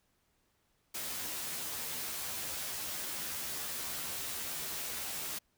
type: noise with comb filter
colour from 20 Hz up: white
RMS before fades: -39 dBFS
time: 0.94-5.39 s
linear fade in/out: 10 ms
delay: 13 ms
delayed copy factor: +0.85
effects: pink hiss -75 dBFS RMS until 5.57 s